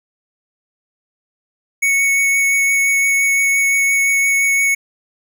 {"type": "tone with vibrato", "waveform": "square", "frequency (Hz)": 2217, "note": "C#7", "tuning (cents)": 0, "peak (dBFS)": -13, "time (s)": [1.82, 4.75], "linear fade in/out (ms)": 10, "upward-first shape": "triangle", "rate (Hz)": 5.8, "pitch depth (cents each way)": 11, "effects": []}